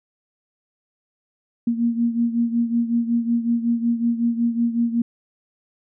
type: beating tone pair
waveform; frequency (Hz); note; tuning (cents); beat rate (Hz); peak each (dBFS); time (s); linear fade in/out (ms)
sine; 233.1 / 238.5; A#3 / A#3; 0 / +40; 5.4; -19 / -24; 1.67-5.02; 5
effects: none